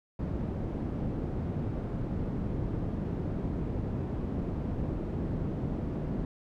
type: low-pass noise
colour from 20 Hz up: white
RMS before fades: -33 dBFS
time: 0.19-6.25 s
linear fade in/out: 2 ms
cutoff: 230 Hz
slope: 12 dB/octave
effects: none